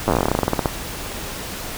slowing click train, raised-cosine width 1 ms, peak -3 dBFS, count 21, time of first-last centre 0.08-0.658 s, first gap 9 ms, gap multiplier 1.11, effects pink hiss -30 dBFS RMS until 1.77 s

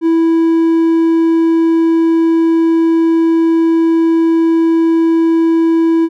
triangle tone, 328.9 Hz, E4, 4 cents flat, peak -6 dBFS, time 0.01-6.09 s, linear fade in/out 50 ms, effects none

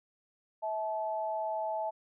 sine tone pair together, 648 / 865.7 Hz, E5 / A5, -30 / -28 cents, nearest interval perfect fourth, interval 502 cents, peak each -34 / -34 dBFS, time 0.62-1.91 s, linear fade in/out 20 ms, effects none

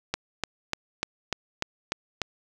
click train, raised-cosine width 0.2 ms, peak -9 dBFS, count 8, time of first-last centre 0.14-2.217 s, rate 3.37 Hz, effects none

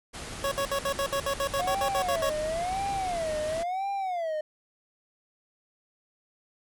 pink low-pass noise, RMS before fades -39 dBFS, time 0.13-3.64 s, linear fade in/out 20 ms, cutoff 11000 Hz, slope 96 dB/octave
25% pulse tone bursts, 554.4 Hz, C#5, in tune, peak -22 dBFS, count 14, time 0.44-2.296 s, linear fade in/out 2 ms, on 75 ms, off 62 ms
triangle tone with vibrato, 697 Hz, F5, 4 cents flat, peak -26 dBFS, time 1.59-4.41 s, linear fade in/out 5 ms, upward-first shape sine, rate 0.97 Hz, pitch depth 230 cents each way
effects none

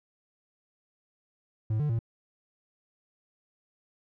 triangle tone with pitch steps, 108.9 / 149.2 / 114.6 Hz, A2 / D3 / A#2, -17 / +28 / -29 cents, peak -23 dBFS, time 1.7-1.991 s, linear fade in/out 5 ms, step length 97 ms, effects none

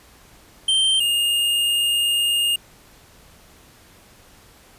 square tone pair in turn, 3135 / 2832 Hz, G7 / F7, -1 / +23 cents, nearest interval major second, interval 176 cents, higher first, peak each -16 / -18 dBFS, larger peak first, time 0.68-1 / 1-2.56 s, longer second, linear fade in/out 5 ms, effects pink hiss -50 dBFS RMS until 4.78 s + resampled to 32000 Hz

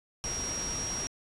sine tone in noise, 5640 Hz, F8, 16 cents sharp, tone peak -33 dBFS, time 0.24-1.07 s, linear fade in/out 0 ms, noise pink, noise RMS -38 dBFS, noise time 0.24-1.07 s, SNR +2 dB, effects resampled to 24000 Hz

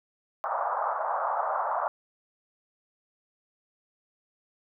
pink band-pass noise, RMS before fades -29 dBFS, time 0.44-1.88 s, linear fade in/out 0 ms, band 620 to 1300 Hz, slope 48 dB/octave, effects none

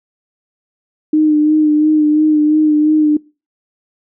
sine tone with vibrato, 304.8 Hz, D#4, 36 cents flat, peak -8 dBFS, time 1.13-3.17 s, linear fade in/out 5 ms, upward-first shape sine, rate 2.9 Hz, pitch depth 27 cents each way, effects noise-tail reverb RT60 0.3 s tail -23 dB re dry

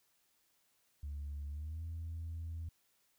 sine tone with pitch glide, 72 to 82.23 Hz, D2 to E2, -34 to -4 cents, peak -38 dBFS, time 1.03-2.69 s, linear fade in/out 5 ms, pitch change +230 cents, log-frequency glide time 1.49-1.83 s, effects tanh soft clip ceiling -37 dBFS + white hiss -75 dBFS RMS until 3.18 s

